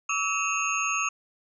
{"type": "tone cluster", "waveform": "sine", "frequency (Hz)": [1136, 1294, 2537, 2733, 6560], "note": ["C#6", "E6", "D#7", "F7", "G#8"], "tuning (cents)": [42, -32, 33, -38, -22], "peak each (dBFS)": -31, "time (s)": [0.09, 1.09], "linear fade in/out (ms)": 5, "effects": []}